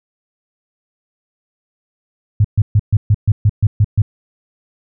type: tone bursts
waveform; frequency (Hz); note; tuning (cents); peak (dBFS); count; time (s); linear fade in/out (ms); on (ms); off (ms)
sine; 103.8; G#2; 0; -7; 10; 2.4-4.02; 5; 45; 130
effects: none